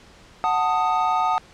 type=chord; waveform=triangle; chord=D# diminished; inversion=first; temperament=equal with one note detuned; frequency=740 / 887.1 / 1244.5 Hz; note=F#5 / A5 / D#6; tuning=0 / +14 / 0 cents; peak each=-21 dBFS; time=0.44-1.38 s; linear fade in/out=0 ms; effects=pink hiss -49 dBFS RMS until 1.53 s + low-pass 6000 Hz 12 dB/octave